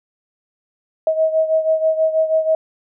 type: beating tone pair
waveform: sine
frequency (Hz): 635 / 641.2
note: D#5 / E5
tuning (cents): +35 / -48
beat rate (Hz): 6.2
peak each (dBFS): -15 / -20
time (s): 1.07-2.55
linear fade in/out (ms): 2
effects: none